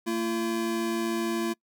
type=tone pair together; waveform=square; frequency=227 / 340 Hz; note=A#3 / F4; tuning=-46 / -46 cents; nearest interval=perfect fifth; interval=700 cents; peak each=-31 / -29 dBFS; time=0.06-1.54 s; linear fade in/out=20 ms; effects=noise-tail reverb RT60 0.1 s tail -25 dB re dry